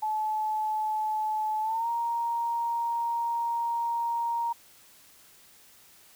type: tone with pitch glide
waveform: sine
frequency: 862 to 934.6 Hz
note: A5 to A#5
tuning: -36 to +4 cents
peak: -26 dBFS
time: 0.02-4.53 s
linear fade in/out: 10 ms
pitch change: +140 cents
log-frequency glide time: 1.61-1.88 s
effects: white hiss -56 dBFS RMS until 6.15 s